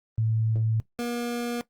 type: tone pair in turn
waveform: sine / 25% pulse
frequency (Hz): 111.2 / 239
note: A2 / A#3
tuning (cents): +19 / +43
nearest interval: octave + minor second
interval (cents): 1324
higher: second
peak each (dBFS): -22 / -24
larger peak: first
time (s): 0.18-0.8 / 0.99-1.61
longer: neither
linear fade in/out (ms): 0
effects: noise-tail reverb RT60 0.1 s tail -17 dB re dry + Opus 32 kbps